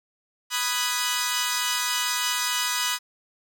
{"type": "chord", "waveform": "10% pulse", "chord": "G# minor seventh", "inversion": "first", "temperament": "equal", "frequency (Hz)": [987.8, 1244.5, 1480, 1661.2], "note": ["B5", "D#6", "F#6", "G#6"], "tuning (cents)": [0, 0, 0, 0], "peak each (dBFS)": [-19, -21, -23, -22], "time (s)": [0.5, 2.99], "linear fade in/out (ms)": 50, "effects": []}